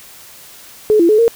sine tone with pitch steps, 427.4 / 338.8 / 427.7 / 462.5 Hz, G#4 / E4 / A4 / A#4, +50 / +48 / -49 / -14 cents, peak -7 dBFS, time 0.9-1.28 s, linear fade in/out 0 ms, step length 95 ms, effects white hiss -39 dBFS RMS until 1.35 s

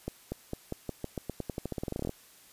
accelerating click train, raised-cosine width 2 ms, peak -20 dBFS, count 23, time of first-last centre 0.08-2.094 s, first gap 240 ms, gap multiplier 0.89, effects white hiss -57 dBFS RMS until 2.52 s + resampled to 32000 Hz

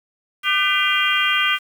harmonic tone with a mistuned harmonic, 400 Hz, G4, 35 cents sharp, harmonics 3 / 4 / 5 / 6 / 7 / 8, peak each -23 / -23 / -23 / -23 / -23 / -23 dBFS, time 0.43-1.59 s, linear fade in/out 50 ms, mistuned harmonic 4, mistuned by -84 cents, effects 7-bit

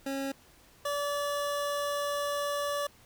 25% pulse tone pair in turn, 272.8 / 576.2 Hz, C#4 / D5, -28 / -33 cents, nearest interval octave + minor second, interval 1295 cents, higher second, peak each -28 / -26 dBFS, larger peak second, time 0.06-0.32 / 0.85-2.87 s, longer second, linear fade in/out 5 ms, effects pink hiss -59 dBFS RMS until 3.05 s

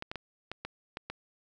clicks, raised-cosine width 0.3 ms, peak -21 dBFS, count 7, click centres 0.024 / 0.115 / 0.157 / 0.516 / 0.65 / 0.971 / 1.1 s, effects none

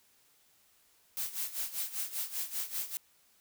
blue noise with tremolo, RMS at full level -34 dBFS, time 1.17-2.97 s, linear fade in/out 0 ms, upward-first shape sine, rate 5.1 Hz, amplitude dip 80%, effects white hiss -67 dBFS RMS until 3.4 s

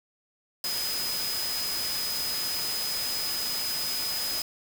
sine tone in noise, 5020 Hz, D#8, 15 cents sharp, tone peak -30 dBFS, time 0.64-4.42 s, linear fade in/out 2 ms, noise white, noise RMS -33 dBFS, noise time 0.64-4.42 s, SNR 0 dB, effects none

